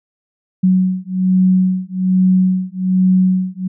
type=beating tone pair; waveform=sine; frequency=185 / 186.2 Hz; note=F#3 / F#3; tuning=0 / +11 cents; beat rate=1.2 Hz; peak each=-14 dBFS; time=0.63-3.68 s; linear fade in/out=10 ms; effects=none